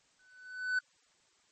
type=tone with exponential growth; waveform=triangle; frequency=1500 Hz; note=F#6; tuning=23 cents sharp; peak=-24 dBFS; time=0.19-0.79 s; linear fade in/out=5 ms; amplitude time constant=130 ms; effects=white hiss -69 dBFS RMS until 1.51 s + MP3 32 kbps